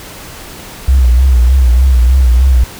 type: tone with vibrato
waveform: sine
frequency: 63 Hz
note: B1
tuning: 35 cents sharp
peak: -4 dBFS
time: 0.88-2.64 s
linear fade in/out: 5 ms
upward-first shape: sine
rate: 3.3 Hz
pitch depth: 97 cents each way
effects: pink hiss -30 dBFS RMS until 2.79 s